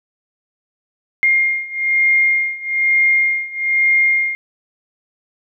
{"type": "beating tone pair", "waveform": "sine", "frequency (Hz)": [2122, 2123.1], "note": ["C7", "C7"], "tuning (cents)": [24, 25], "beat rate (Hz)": 1.1, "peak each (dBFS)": [-17, -15], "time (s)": [1.23, 4.35], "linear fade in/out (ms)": 0, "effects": []}